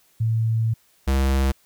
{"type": "tone pair in turn", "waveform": ["sine", "square"], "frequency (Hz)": [112.6, 67.12], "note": ["A2", "C2"], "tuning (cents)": [40, 45], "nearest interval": "major sixth", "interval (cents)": 895, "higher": "first", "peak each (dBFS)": -18, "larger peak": "neither", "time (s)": [[0.2, 0.74], [1.07, 1.52]], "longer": "first", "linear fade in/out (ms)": 10, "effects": ["white hiss -60 dBFS RMS until 1.65 s"]}